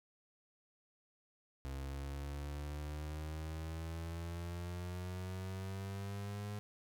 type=exponential sweep; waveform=35% pulse; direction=up; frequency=67 to 104 Hz; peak=-39 dBFS; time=1.65-6.59 s; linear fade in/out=0 ms; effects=none